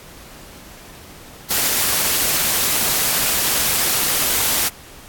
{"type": "noise", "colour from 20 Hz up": "white", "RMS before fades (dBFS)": -18, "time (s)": [1.5, 4.69], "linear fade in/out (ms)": 10, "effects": ["pink hiss -41 dBFS RMS until 5.08 s", "AAC 64 kbps"]}